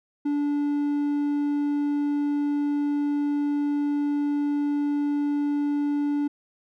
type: tone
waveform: triangle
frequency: 290 Hz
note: D4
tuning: 22 cents flat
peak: -20 dBFS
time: 0.25-6.28 s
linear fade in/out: 10 ms
effects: none